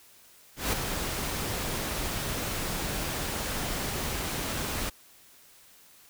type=noise with ADSR envelope; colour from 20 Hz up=pink; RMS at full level=-26 dBFS; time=0.56-4.9 s; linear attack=170 ms; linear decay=5 ms; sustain=-6 dB; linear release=11 ms; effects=white hiss -56 dBFS RMS until 6.09 s